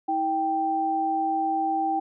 sine tone pair together, 321.9 / 784 Hz, E4 / G5, -41 / 0 cents, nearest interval octave + minor third, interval 1541 cents, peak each -29 / -23 dBFS, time 0.08-2 s, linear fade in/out 10 ms, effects none

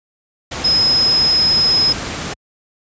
sine tone in noise, 5110 Hz, D#8, 45 cents sharp, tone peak -11 dBFS, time 0.64-1.93 s, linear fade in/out 10 ms, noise pink, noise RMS -24 dBFS, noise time 0.51-2.34 s, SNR +10 dB, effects high-pass 60 Hz 12 dB/octave + resampled to 16000 Hz

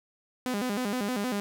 sawtooth tone with vibrato, 226.4 Hz, A3, 50 cents sharp, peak -24 dBFS, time 0.46-1.4 s, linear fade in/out 0 ms, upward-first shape square, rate 6.4 Hz, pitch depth 190 cents each way, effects none

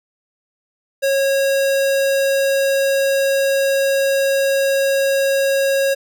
square tone, 547 Hz, C#5, 23 cents flat, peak -15 dBFS, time 1.02-5.95 s, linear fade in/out 20 ms, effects none

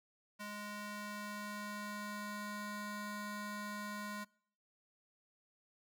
15% pulse ring-modulated tone, 415.3 Hz, G#4, in tune, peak -34 dBFS, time 0.39-4.25 s, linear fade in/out 20 ms, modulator 623 Hz, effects noise-tail reverb RT60 0.6 s tail -25 dB re dry

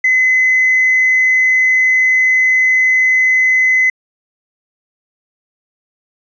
sine tone with hard clipping, 2033 Hz, B6, 50 cents sharp, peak -9 dBFS, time 0.04-3.9 s, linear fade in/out 5 ms, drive 1 dB, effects resampled to 16000 Hz

